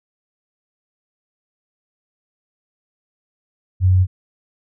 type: tone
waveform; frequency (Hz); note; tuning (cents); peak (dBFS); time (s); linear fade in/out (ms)
sine; 92.5; F#2; 0; -10; 3.8-4.07; 50
effects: none